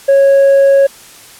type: tone with tanh clipping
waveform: triangle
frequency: 551 Hz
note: C#5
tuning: 11 cents flat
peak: -5 dBFS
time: 0.08-0.87 s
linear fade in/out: 10 ms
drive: 7 dB
effects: white hiss -37 dBFS RMS until 1.39 s + low-pass 12000 Hz 12 dB/octave